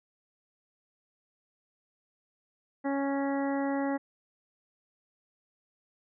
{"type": "harmonic tone", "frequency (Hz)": 277.2, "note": "C#4", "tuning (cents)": 0, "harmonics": [1, 2, 3, 4, 5, 6, 7], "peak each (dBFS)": [-29, -34, -36, -44, -46, -45, -43], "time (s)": [2.84, 3.98], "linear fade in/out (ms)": 20, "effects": []}